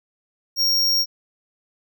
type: tone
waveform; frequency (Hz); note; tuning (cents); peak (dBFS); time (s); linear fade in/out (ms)
square; 5570; F8; -5; -17; 0.56-1.06; 50
effects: none